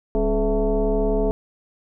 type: tone with frequency modulation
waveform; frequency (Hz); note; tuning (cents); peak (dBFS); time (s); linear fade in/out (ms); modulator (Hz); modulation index
sine; 196; G3; 0; -17; 0.15-1.31; 0; 232; 1.9
effects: none